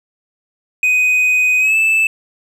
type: tone with pitch glide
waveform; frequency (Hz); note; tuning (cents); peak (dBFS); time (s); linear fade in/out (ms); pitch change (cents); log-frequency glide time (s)
triangle; 2500 to 2632; D#7 to E7; +8 to -3; -9; 0.83-2.07; 2; +89; 1.59-1.76
effects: none

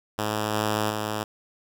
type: tone with level steps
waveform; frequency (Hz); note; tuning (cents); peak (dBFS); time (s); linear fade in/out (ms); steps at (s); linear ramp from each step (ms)
5% pulse; 106.8; G#2; +49; -14 / -12 / -16; 0.18-1.24; 10; 0.53 / 0.89; 20
effects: none

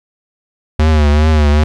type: tone with vibrato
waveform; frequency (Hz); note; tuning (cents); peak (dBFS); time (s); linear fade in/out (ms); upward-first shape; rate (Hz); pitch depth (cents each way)
square; 75.8; D#2; -45; -8; 0.79-1.64; 5; triangle; 2.5; 81
effects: low-pass 5000 Hz 12 dB/octave + 8-bit

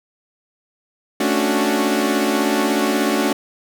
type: chord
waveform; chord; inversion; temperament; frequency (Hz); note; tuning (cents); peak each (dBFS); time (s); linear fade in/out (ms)
sawtooth; D major seventh; second; equal with one note detuned; 220 / 277.2 / 293.7 / 368.3; A3 / C#4 / D4 / F#4; 0 / 0 / 0 / -8; -18; 1.2-3.33; 5
effects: none

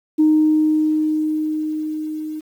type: tone with level ramp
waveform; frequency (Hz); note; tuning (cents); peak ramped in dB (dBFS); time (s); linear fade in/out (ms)
sine; 309.1; D#4; -11; -9 to -25; 0.18-2.41; 20
effects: tanh soft clip ceiling -6 dBFS + 8-bit

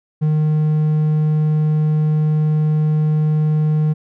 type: tone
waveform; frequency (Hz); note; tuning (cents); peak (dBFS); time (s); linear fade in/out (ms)
triangle; 153.5; D#3; -23; -11; 0.21-3.94; 20
effects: none

